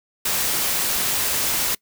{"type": "noise", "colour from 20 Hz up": "white", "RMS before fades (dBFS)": -22, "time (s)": [0.25, 1.75], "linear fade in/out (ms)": 5, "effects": ["noise-tail reverb RT60 0.1 s tail -24 dB re dry"]}